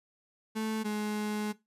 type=tone pair in turn; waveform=35% pulse; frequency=219.1 / 210.9 Hz; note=A3 / G#3; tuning=-7 / +27 cents; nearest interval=minor second; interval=66 cents; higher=first; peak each=-29 / -29 dBFS; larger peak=neither; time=0.55-0.84 / 0.84-1.53 s; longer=second; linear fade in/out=20 ms; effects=noise-tail reverb RT60 0.2 s tail -18 dB re dry + resampled to 32000 Hz